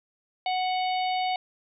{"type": "harmonic tone", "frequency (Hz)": 740, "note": "F#5", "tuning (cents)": 0, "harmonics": [1, 3, 4, 5, 6], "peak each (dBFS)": [-25, -35, -37, -39, -41], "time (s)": [0.46, 1.36], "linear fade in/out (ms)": 2, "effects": []}